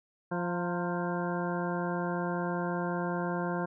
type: harmonic tone with a mistuned harmonic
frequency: 174.9 Hz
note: F3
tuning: 3 cents sharp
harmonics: 1 / 2 / 3 / 4 / 5 / 6 / 8 / 9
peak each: -33 / -36 / -38 / -39 / -40 / -41 / -42 / -43 dBFS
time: 0.31-3.66 s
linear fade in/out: 10 ms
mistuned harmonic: 5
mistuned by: +60 cents
effects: none